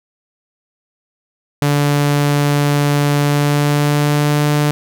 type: tone with pitch glide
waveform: sawtooth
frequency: 144.8 to 147.84 Hz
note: D3 to D3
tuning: -24 to +12 cents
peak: -8 dBFS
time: 1.62-4.71 s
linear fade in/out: 0 ms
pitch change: +36 cents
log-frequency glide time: 3.2-4.47 s
effects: none